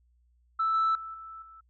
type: tone with level steps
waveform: sine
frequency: 1318.5 Hz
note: E6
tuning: in tune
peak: -23 / -21 / -37 / -41 / -48 dBFS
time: 0.59-1.61 s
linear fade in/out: 10 ms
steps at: 0.74 / 0.95 / 1.14 / 1.42 s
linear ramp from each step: 2 ms
effects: tanh soft clip ceiling -20 dBFS + added 60 Hz sine -63 dBFS peak until 1.69 s